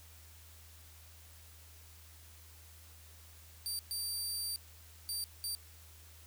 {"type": "tone bursts at uneven times", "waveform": "20% pulse", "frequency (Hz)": 4657, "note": "D8", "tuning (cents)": -15, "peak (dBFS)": -30, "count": 4, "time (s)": [[3.66, 3.79], [3.91, 4.56], [5.09, 5.24], [5.44, 5.55]], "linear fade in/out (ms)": 0, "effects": ["added 80 Hz sine -56 dBFS peak until 6.26 s", "white hiss -59 dBFS RMS until 6.26 s"]}